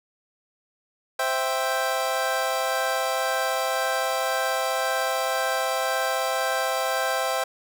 25% pulse chord, C major, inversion none, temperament equal, 523.3 / 659.3 / 784 Hz, C5 / E5 / G5, 0 / 0 / 0 cents, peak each -24 dBFS, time 1.19-7.44 s, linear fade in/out 5 ms, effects none

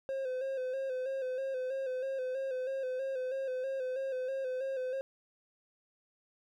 triangle tone with vibrato, 523.3 Hz, C5, in tune, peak -31 dBFS, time 0.09-5.01 s, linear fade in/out 0 ms, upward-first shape square, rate 3.1 Hz, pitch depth 44 cents each way, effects none

